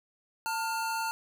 square tone pair together, 897.3 / 1410 Hz, A5 / F6, +34 / +16 cents, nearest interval minor sixth, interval 782 cents, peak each -32 / -36 dBFS, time 0.46-1.11 s, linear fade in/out 0 ms, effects none

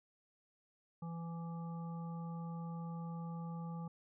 harmonic tone, 167.4 Hz, E3, 27 cents sharp, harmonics 1 / 3 / 5 / 7, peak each -41 / -56 / -53 / -56 dBFS, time 1.02-3.88 s, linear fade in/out 5 ms, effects none

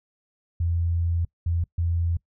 sine tone bursts at uneven times, 84.8 Hz, E2, 50 cents sharp, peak -21 dBFS, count 3, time 0.6-1.25 / 1.46-1.64 / 1.78-2.17 s, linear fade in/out 5 ms, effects noise-tail reverb RT60 0.1 s tail -23 dB re dry

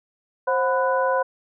sine tone cluster, 528 / 731 / 1000 / 1481 Hz, C5 / F#5 / B5 / F#6, +16 / -21 / +21 / +1 cents, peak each -21 / -28 / -23 / -28 dBFS, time 0.47-1.23 s, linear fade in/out 10 ms, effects none

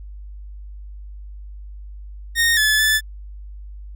sawtooth tone with pitch steps, 1850 / 1725 / 1745 Hz, A#6 / A6 / A6, -14 / -35 / -15 cents, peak -11 dBFS, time 2.35-3.01 s, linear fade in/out 50 ms, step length 220 ms, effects added 50 Hz sine -33 dBFS peak until 3.95 s

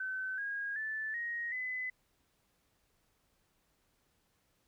sine tone with pitch steps, 1526 / 1635.5 / 1752.9 / 1878.7 / 2014 Hz, G6 / G#6 / A6 / A#6 / B6, -47 / -27 / -7 / +13 / +33 cents, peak -35 dBFS, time 0-1.9 s, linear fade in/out 5 ms, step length 380 ms, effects pink hiss -75 dBFS RMS until 4.67 s

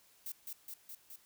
violet noise with echo, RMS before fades -42 dBFS, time 0.26-0.32 s, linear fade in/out 2 ms, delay 210 ms, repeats 4, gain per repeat -2 dB, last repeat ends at 1.16 s, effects white hiss -66 dBFS RMS until 1.25 s

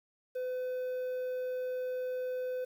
triangle tone with quantisation, 506 Hz, B4, 42 cents sharp, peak -31 dBFS, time 0.35-2.65 s, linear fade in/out 10 ms, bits 10, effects none

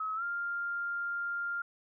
sine tone with pitch glide, 1282 to 1398 Hz, E6 to F6, -49 to +1 cents, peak -32 dBFS, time 0-1.62 s, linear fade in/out 5 ms, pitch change +150 cents, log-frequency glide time 0.15-0.23 s, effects none

